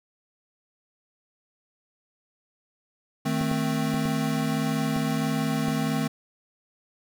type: chord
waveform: square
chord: A diminished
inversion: second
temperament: equal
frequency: 155.56 / 220 / 261.6 Hz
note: Eb3 / A3 / C4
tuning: 0 / 0 / 0 cents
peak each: -29 dBFS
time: 3.25-6.08 s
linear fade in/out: 10 ms
type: clicks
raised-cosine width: 2 ms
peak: -21 dBFS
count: 6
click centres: 3.412 / 3.514 / 3.942 / 4.056 / 4.964 / 5.683 s
effects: none